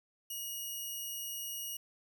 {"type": "tone", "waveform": "5% pulse", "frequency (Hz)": 2890, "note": "F#7", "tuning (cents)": -41, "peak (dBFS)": -30, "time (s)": [0.3, 1.77], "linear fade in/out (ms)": 5, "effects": []}